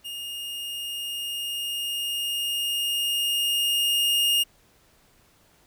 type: tone with level ramp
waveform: 45% pulse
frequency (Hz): 2840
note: F7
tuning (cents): +28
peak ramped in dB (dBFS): -33 to -19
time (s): 0.04-4.44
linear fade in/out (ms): 20
effects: pink hiss -60 dBFS RMS until 5.66 s